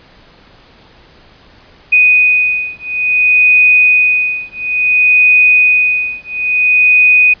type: beating tone pair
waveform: sine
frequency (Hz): 2489 / 2489.58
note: D#7 / D#7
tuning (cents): 0 / 0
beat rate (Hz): 0.58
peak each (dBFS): -10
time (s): 1.92-7.34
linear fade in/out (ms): 10
effects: pink hiss -43 dBFS RMS until 7.4 s + resampled to 11025 Hz